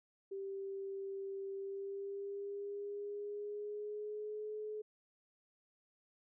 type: tone with pitch glide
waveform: sine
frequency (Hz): 391.1 to 426.5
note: G4 to G#4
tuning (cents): -4 to +46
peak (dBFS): -40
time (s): 0.31-4.82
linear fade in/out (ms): 10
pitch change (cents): +150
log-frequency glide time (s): 1.54-4.52
effects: none